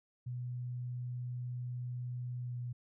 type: tone with pitch glide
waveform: sine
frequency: 123.47 to 122.19 Hz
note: B2 to B2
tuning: 0 to -18 cents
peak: -37 dBFS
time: 0.26-2.73 s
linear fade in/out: 10 ms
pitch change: -18 cents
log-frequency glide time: 2.41-2.57 s
effects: none